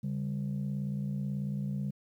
sine tone pair together, 140.7 / 198.98 Hz, C#3 / G3, +26 / +26 cents, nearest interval tritone, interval 600 cents, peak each -32 / -33 dBFS, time 0.03-1.91 s, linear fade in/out 10 ms, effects tanh soft clip ceiling -27 dBFS + 11-bit

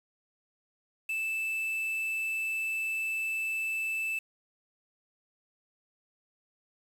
triangle tone with quantisation, 2637 Hz, E7, in tune, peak -28 dBFS, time 1.09-4.19 s, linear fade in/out 5 ms, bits 8, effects none

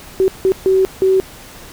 sine tone bursts at uneven times, 380.1 Hz, F#4, 47 cents sharp, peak -9 dBFS, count 4, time 0.2-0.28 / 0.45-0.52 / 0.66-0.85 / 1.02-1.2 s, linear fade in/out 0 ms, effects pink hiss -37 dBFS RMS until 1.72 s

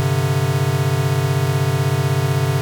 square chord, G suspended fourth, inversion none, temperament equal, 98 / 130.81 / 146.83 Hz, G2 / C3 / D3, 0 / 0 / 0 cents, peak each -24 / -19 / -21 dBFS, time 0-2.61 s, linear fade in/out 0 ms, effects none

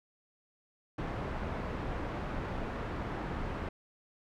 pink low-pass noise, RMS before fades -37 dBFS, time 0.98-3.69 s, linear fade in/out 5 ms, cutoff 1500 Hz, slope 12 dB/octave, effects none

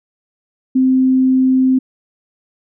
sine tone, 260 Hz, C4, 11 cents flat, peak -9 dBFS, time 0.75-1.79 s, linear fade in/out 10 ms, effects none

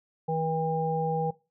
harmonic tone, 160.6 Hz, E3, 45 cents flat, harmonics 1 / 3 / 5, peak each -30 / -30 / -30 dBFS, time 0.28-1.31 s, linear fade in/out 10 ms, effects noise-tail reverb RT60 0.3 s tail -21 dB re dry

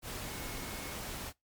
sine tone in noise, 2181 Hz, C#7, 29 cents flat, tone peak -51 dBFS, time 0.21-1 s, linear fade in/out 50 ms, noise pink, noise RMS -41 dBFS, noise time 0.02-1.33 s, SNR -13 dB, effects noise-tail reverb RT60 0.2 s tail -25 dB re dry + MP3 96 kbps

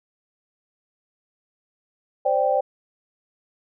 sine chord, C suspended second, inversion none, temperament just, 523.3 / 588.7 / 784.9 Hz, C5 / D5 / G5, 0 / +4 / +2 cents, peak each -22 dBFS, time 2.25-2.61 s, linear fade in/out 10 ms, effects none

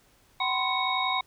sine tone cluster, 758 / 1001 / 1052 / 2217 / 3764 Hz, F#5 / B5 / C6 / C#7 / A#7, +42 / +23 / +9 / 0 / +16 cents, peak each -31 dBFS, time 0.4-1.21 s, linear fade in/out 5 ms, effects pink hiss -62 dBFS RMS until 1.26 s

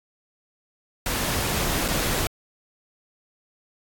pink noise with dropouts, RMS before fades -25 dBFS, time 1.06-2.27 s, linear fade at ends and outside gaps 1 ms, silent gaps 1.881-1.885 s, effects AAC 64 kbps

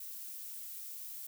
violet noise, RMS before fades -45 dBFS, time 0-1.27 s, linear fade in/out 5 ms, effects none

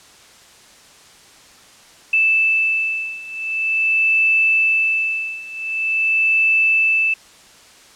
sine beating tone pair, 2637 / 2637.45 Hz, E7 / E7, 0 / 0 cents, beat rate 0.45 Hz, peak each -19 / -17 dBFS, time 2.13-7.14 s, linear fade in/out 5 ms, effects white hiss -46 dBFS RMS until 7.95 s + low-pass 8000 Hz 12 dB/octave

